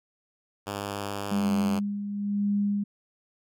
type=tone with pitch glide; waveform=5% pulse; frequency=100.8 to 94.05 Hz; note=G2 to F#2; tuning=+49 to +29 cents; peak=-20 dBFS; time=0.66-1.8 s; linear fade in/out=20 ms; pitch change=-120 cents; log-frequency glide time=1.3-1.49 s
type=tone with tremolo; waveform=sine; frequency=203.3 Hz; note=G#3; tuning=37 cents flat; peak=-22 dBFS; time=1.31-2.84 s; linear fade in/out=10 ms; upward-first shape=sine; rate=1 Hz; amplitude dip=60%
effects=none